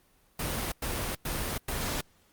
pink noise bursts, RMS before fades -32 dBFS, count 4, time 0.39-2.01 s, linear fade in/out 5 ms, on 330 ms, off 100 ms, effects pink hiss -65 dBFS RMS until 2.32 s + Opus 32 kbps

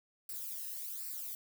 violet noise with flanger, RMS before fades -42 dBFS, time 0.29-1.35 s, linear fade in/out 2 ms, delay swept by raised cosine 0.3 to 0.89 ms, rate 1.3 Hz, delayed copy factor -0.75, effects none

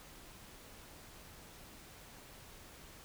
silence, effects pink hiss -55 dBFS RMS until 3.04 s

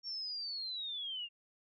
sine linear sweep, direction down, 5530 to 2763 Hz, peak -38 dBFS, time 0.03-1.29 s, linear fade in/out 50 ms, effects none

